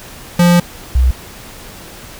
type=tone pair in turn; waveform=square / sine; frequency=174.61 / 63.25 Hz; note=F3 / B1; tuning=0 / +42 cents; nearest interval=octave + tritone; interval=1758 cents; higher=first; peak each=-7 dBFS; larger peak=neither; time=0.39-0.6 / 0.95-1.11 s; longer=first; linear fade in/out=5 ms; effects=pink hiss -34 dBFS RMS until 2.19 s